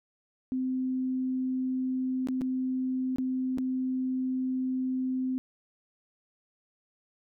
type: tone with dropouts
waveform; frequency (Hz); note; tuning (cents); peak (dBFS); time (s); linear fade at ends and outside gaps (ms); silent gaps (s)
sine; 258.1; C4; -23; -27; 0.52-5.38; 0; 2.272-2.286 / 2.411-2.417 / 3.16-3.184 / 3.575-3.584
effects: none